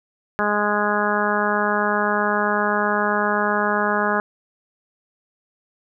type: harmonic tone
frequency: 207.7 Hz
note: G#3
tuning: in tune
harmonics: 1 / 2 / 3 / 4 / 5 / 6 / 7 / 8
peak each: -26 / -26 / -26 / -26 / -26 / -26 / -26 / -26 dBFS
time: 0.39-4.2 s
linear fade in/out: 0 ms
effects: none